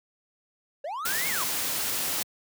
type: linear two-way sweep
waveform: triangle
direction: up then down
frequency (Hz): 530 to 2237 to 915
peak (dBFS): -29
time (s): 0.84-1.44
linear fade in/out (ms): 5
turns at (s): 1.28
type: noise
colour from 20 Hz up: white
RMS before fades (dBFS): -29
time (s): 1.05-2.23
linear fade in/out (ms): 5
effects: high-pass 100 Hz 12 dB/octave